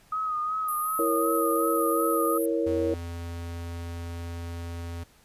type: tone with vibrato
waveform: sine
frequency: 1252 Hz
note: D#6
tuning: 10 cents sharp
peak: -26 dBFS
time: 0.12-2.38 s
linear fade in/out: 5 ms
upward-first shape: sine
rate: 2.7 Hz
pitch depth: 41 cents each way
type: band-pass noise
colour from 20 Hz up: white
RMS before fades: -37 dBFS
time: 0.68-2.46 s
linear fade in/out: 5 ms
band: 10000 to 13000 Hz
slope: 96 dB/octave
type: chord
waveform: sine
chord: A# diminished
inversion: second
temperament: equal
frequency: 329.6 / 466.2 / 554.4 Hz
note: E4 / A#4 / C#5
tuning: 0 / 0 / 0 cents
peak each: -27 / -27 / -30 dBFS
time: 0.99-2.94 s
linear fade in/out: 2 ms
type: tone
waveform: square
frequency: 85.1 Hz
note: F2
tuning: 44 cents flat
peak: -34 dBFS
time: 2.66-5.04 s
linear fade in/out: 10 ms
effects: pink hiss -59 dBFS RMS until 5.24 s + resampled to 32000 Hz